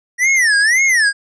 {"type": "tone with vibrato", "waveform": "square", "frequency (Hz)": 1879, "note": "A#6", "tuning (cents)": 13, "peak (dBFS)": -11, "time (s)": [0.18, 1.13], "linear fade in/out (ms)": 50, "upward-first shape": "sine", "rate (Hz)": 1.9, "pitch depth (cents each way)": 250, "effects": ["resampled to 22050 Hz"]}